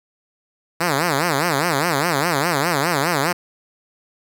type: tone with vibrato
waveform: 5% pulse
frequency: 155.56 Hz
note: D#3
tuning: in tune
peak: -6 dBFS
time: 0.8-3.33 s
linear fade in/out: 10 ms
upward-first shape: sine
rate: 4.9 Hz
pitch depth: 240 cents each way
effects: none